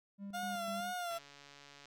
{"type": "tone with tremolo", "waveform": "triangle", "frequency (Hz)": 199.4, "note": "G3", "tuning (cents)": 30, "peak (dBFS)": -40, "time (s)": [0.18, 0.94], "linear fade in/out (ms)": 50, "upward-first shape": "square", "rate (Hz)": 4, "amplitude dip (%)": 50}
{"type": "tone with vibrato", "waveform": "30% pulse", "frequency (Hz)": 698.5, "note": "F5", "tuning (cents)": 0, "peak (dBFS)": -35, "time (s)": [0.33, 1.19], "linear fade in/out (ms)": 20, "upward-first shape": "sine", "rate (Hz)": 2.1, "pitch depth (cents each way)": 63}
{"type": "click train", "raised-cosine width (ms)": 0.2, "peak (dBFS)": -38, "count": 107, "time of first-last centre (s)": [1.11, 1.856], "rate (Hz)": 142}
{"effects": []}